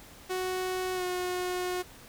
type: tone with pitch glide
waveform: sawtooth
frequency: 370 to 362.2 Hz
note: F#4 to F#4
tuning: 0 to -37 cents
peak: -26 dBFS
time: 0.29-1.83 s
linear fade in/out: 20 ms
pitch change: -37 cents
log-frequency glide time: 0.94-1.03 s
effects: pink hiss -51 dBFS RMS until 2.08 s